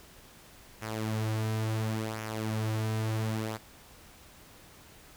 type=tone with flanger; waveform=sawtooth; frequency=109.7 Hz; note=A2; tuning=5 cents flat; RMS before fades=-32 dBFS; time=0.81-3.58 s; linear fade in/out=20 ms; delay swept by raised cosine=0.23 to 5.63 ms; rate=0.71 Hz; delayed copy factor=-0.6; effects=pink hiss -54 dBFS RMS until 5.16 s